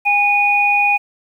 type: tone pair together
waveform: sine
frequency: 814.7 / 2466 Hz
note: G#5 / D#7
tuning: -33 / -16 cents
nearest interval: octave + perfect fifth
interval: 1917 cents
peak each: -16 / -13 dBFS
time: 0.05-0.98 s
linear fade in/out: 20 ms
effects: 8-bit